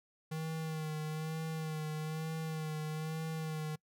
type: tone with vibrato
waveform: square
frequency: 157.2 Hz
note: D#3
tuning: 18 cents sharp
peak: -37 dBFS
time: 0.31-3.76 s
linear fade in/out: 10 ms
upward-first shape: sine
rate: 1.1 Hz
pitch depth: 33 cents each way
effects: noise-tail reverb RT60 0.1 s tail -24 dB re dry